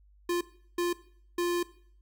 square tone bursts at uneven times, 349.2 Hz, F4, in tune, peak -27 dBFS, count 3, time 0.29-0.41 / 0.78-0.93 / 1.38-1.63 s, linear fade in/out 5 ms, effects noise-tail reverb RT60 0.6 s tail -18 dB re dry + added 50 Hz sine -57 dBFS peak until 2.01 s

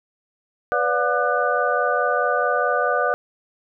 sine tone cluster, 495.3 / 580 / 718 / 1204 / 1489 Hz, B4 / D5 / F5 / D6 / F#6, +5 / -22 / +48 / +43 / +11 cents, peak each -24 dBFS, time 0.72-3.14 s, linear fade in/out 0 ms, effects none

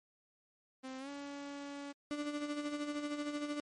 sawtooth tone with pitch glide, 261.6 to 283.6 Hz, C4 to C#4, 0 to +40 cents, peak -39 dBFS, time 0.83-1.93 s, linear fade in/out 20 ms, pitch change +140 cents, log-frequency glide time 0.99-1.09 s
35% pulse tone with tremolo, 293.7 Hz, D4, in tune, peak -33 dBFS, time 2.11-3.6 s, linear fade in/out 0 ms, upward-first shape sine, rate 13 Hz, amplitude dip 55%
effects low-pass 8000 Hz 12 dB/octave + MP3 48 kbps

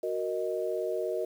sine chord, D# minor, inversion first, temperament equal, 370 / 466.2 / 622.3 Hz, F#4 / A#4 / D#5, 0 / 0 / 0 cents, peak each -33 dBFS, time 0.03-1.25 s, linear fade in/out 5 ms, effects 9-bit

